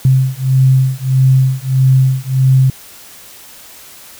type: beating tone pair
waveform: sine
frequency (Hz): 130.81 / 132.41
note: C3 / C3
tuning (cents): 0 / +21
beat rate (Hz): 1.6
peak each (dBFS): -11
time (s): 0.05-2.7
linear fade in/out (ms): 2
effects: white hiss -37 dBFS RMS until 4.19 s